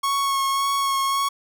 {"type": "tone with vibrato", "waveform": "45% pulse", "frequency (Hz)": 1100, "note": "C#6", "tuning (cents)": -14, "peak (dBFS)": -20, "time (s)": [0.03, 1.29], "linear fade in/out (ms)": 10, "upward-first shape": "sine", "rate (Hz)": 1.8, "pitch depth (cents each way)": 18, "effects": []}